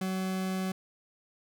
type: tone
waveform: 40% pulse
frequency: 188 Hz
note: F#3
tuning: 28 cents sharp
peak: -29 dBFS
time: 0.01-0.72 s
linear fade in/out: 5 ms
effects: none